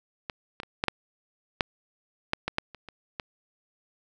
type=clicks; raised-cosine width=0.3 ms; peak=-16 / -18 / -25 / -9 / -7 / -6 / -8 / -12 / -9 / -27 / -26 / -16 dBFS; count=12; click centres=0.298 / 0.601 / 0.633 / 0.839 / 0.883 / 1.608 / 2.334 / 2.48 / 2.584 / 2.747 / 2.887 / 3.198 s; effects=none